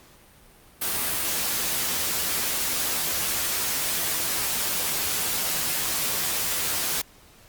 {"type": "noise with comb filter", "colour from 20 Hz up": "white", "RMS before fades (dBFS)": -26, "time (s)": [0.81, 7.02], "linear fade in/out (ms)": 10, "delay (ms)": 12, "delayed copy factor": 0.5, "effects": ["pink hiss -53 dBFS RMS until 7.48 s", "Opus 48 kbps"]}